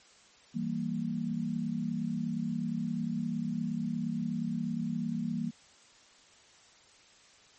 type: chord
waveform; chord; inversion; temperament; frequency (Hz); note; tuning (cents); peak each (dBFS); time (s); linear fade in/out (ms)
sine; E diminished; none; equal; 164.81 / 196 / 233.1; E3 / G3 / Bb3; 0 / 0 / 0; -36 / -36 / -33; 0.54-5.51; 20
effects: white hiss -59 dBFS RMS until 7.58 s + MP3 32 kbps